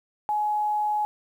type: tone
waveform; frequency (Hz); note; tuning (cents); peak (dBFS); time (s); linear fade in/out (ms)
sine; 842; G#5; +24; -22; 0.29-1.05; 0
effects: 9-bit

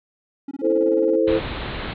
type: tone bursts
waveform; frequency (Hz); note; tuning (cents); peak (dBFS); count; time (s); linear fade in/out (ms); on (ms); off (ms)
triangle; 277.2; C#4; 0; -25; 13; 0.48-1.16; 5; 32; 22
type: chord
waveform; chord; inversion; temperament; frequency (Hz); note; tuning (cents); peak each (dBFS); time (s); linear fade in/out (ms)
sine; A minor; second; equal; 329.6 / 440 / 523.3; E4 / A4 / C5; 0 / 0 / 0; -20; 0.61-1.41; 50
type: low-pass noise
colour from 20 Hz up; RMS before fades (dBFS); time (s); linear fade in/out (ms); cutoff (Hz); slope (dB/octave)
pink; -29; 1.27-1.94; 10; 4100; 96
effects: none

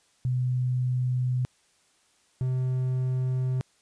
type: tone pair in turn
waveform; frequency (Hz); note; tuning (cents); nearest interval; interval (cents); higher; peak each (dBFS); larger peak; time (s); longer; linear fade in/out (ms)
sine / triangle; 126.1 / 128.53; B2 / C3; +36 / -30; unison; 34; second; -23 / -22; second; 0.25-1.45 / 2.41-3.61; neither; 0
effects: white hiss -65 dBFS RMS until 3.81 s + resampled to 22050 Hz

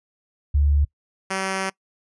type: tone pair in turn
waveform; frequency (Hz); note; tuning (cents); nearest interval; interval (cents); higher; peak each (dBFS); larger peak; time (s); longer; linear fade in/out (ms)
sine / 5% pulse; 72.2 / 191.47; D2 / G3; -29 / -40; octave + perfect fourth; 1689; second; -15 / -12; second; 0.54-0.85 / 1.3-1.7; second; 10
effects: noise-tail reverb RT60 0.1 s tail -23 dB re dry + resampled to 24000 Hz

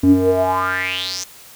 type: tone with band-pass filter sweep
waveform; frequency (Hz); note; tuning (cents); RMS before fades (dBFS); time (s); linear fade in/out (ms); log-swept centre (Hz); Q
square; 92.6; F#2; +2; -17; 0.03-1.24; 5; 230 to 6400; 6.3
effects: white hiss -42 dBFS RMS until 1.55 s

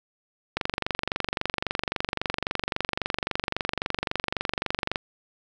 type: click train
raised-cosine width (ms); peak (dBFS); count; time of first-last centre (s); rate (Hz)
0.3; -9; 105; 0.57-4.958; 23.7
effects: none

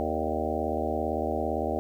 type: harmonic tone with a mistuned harmonic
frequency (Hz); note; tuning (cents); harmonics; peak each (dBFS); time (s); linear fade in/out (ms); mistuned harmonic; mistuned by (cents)
77.78; D#2; 0; 1 / 3 / 4 / 5 / 6 / 7 / 8 / 9 / 10; -35 / -35 / -35 / -35 / -35 / -35 / -35 / -35 / -35; 0-1.79; 0; 7; +64
effects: 10-bit

